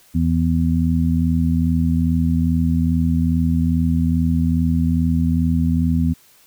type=harmonic tone; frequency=82.41 Hz; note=E2; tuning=in tune; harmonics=1 / 2 / 3; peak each=-19 / -19 / -19 dBFS; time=0.14-6.14 s; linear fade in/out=20 ms; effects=white hiss -52 dBFS RMS until 6.46 s